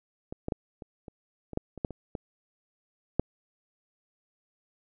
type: clicks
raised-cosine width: 2 ms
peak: -23 / -18 / -15 / -28 / -29 / -26 / -14 / -27 / -14 / -25 / -20 / -9 dBFS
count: 12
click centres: 0.325 / 0.484 / 0.522 / 0.822 / 1.082 / 1.533 / 1.574 / 1.777 / 1.848 / 1.907 / 2.152 / 3.196 s
effects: none